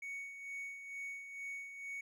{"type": "tone with tremolo", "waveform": "triangle", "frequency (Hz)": 2229, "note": "C#7", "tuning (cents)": 9, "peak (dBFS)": -39, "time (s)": [0.02, 2.01], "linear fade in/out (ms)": 5, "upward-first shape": "sine", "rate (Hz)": 2.2, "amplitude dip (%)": 55, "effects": []}